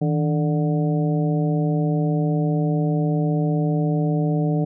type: harmonic tone with a mistuned harmonic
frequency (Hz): 147.5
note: D3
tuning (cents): +8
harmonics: 1 / 2 / 3 / 4 / 5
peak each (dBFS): -19 / -25 / -29 / -31 / -33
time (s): 0.01-4.65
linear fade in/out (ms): 10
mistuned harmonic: 1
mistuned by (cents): +130
effects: none